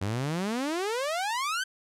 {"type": "exponential sweep", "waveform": "sawtooth", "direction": "up", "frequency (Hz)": [93, 1584], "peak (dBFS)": -24, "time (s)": [0.01, 1.64], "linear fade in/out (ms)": 10, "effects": ["low-pass 10000 Hz 12 dB/octave"]}